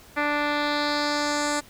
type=tone with low-pass filter sweep; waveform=10% pulse; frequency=293.7 Hz; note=D4; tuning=in tune; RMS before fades=-25 dBFS; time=0.16-1.61 s; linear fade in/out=20 ms; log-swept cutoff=2300 to 8300 Hz; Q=2.3; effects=pink hiss -50 dBFS RMS until 1.69 s